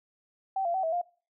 sine tone with pitch steps, 771 / 686 / 760 / 649 / 702 Hz, G5 / F5 / F#5 / E5 / F5, -29 / -31 / +46 / -27 / +9 cents, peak -26 dBFS, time 0.56-1.015 s, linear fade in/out 5 ms, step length 91 ms, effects noise-tail reverb RT60 0.4 s tail -23 dB re dry

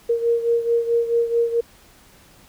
sine beating tone pair, 466.2 / 470.8 Hz, A#4 / A#4, 0 / +17 cents, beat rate 4.6 Hz, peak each -18 / -23 dBFS, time 0.09-1.61 s, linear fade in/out 10 ms, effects pink hiss -51 dBFS RMS until 2.48 s

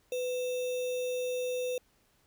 sine tone with sample-and-hold, 500 Hz, B4, 21 cents sharp, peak -30 dBFS, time 0.12-1.78 s, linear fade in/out 2 ms, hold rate 3150 Hz, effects pink hiss -69 dBFS RMS until 2.26 s

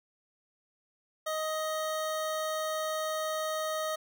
25% pulse tone, 626 Hz, D#5, 10 cents sharp, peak -27 dBFS, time 1.26-3.96 s, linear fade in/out 10 ms, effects none

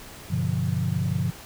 sine chord, G dominant seventh, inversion none, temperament equal with one note detuned, 98 / 123.47 / 144.31 / 174.61 Hz, G2 / B2 / D3 / F3, 0 / 0 / -30 / 0 cents, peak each -28 dBFS, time 0.3-1.31 s, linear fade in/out 10 ms, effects pink hiss -43 dBFS RMS until 1.45 s

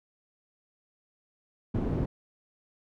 white low-pass noise, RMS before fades -29 dBFS, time 1.74-2.06 s, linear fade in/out 10 ms, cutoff 240 Hz, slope 12 dB/octave, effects none

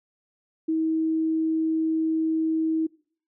sine tone, 320 Hz, D#4, 49 cents sharp, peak -21 dBFS, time 0.68-2.87 s, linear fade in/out 10 ms, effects noise-tail reverb RT60 0.5 s tail -23 dB re dry

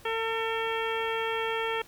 harmonic tone with a mistuned harmonic, 450.5 Hz, A4, 41 cents sharp, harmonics 1 / 2 / 3 / 4 / 5 / 6 / 7, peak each -31 / -34 / -36 / -37 / -38 / -39 / -39 dBFS, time 0.05-1.82 s, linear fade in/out 5 ms, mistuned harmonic 7, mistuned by +45 cents, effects pink hiss -54 dBFS RMS until 1.87 s

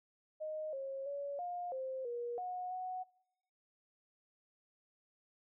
sine tone with pitch steps, 620 / 541 / 566 / 709 / 524 / 477.8 / 728 / 739 Hz, D#5 / C#5 / C#5 / F5 / C5 / A#4 / F#5 / F#5, -6 / -42 / +36 / +26 / +2 / +43 / -28 / -2 cents, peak -38 dBFS, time 0.4-3.04 s, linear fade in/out 20 ms, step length 330 ms, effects noise-tail reverb RT60 0.9 s tail -22 dB re dry

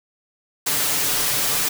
white noise with comb filter, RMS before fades -21 dBFS, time 0.66-1.69 s, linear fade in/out 10 ms, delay 6.8 ms, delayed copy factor +0.95, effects none

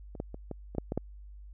clicks, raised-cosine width 2 ms, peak -30 / -20 / -28 / -23 / -27 / -16 / -19 / -16 dBFS, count 8, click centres 0.152 / 0.201 / 0.344 / 0.513 / 0.75 / 0.783 / 0.921 / 0.976 s, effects added 50 Hz sine -45 dBFS peak until 1.53 s

